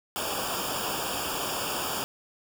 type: noise with comb filter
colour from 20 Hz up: pink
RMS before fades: -31 dBFS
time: 0.16-2.04 s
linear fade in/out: 0 ms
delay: 0.49 ms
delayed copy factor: -0.95
effects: none